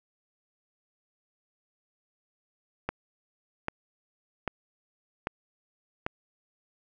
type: click train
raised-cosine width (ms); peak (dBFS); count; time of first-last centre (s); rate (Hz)
0.5; -14; 5; 2.89-6.065; 1.26
effects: none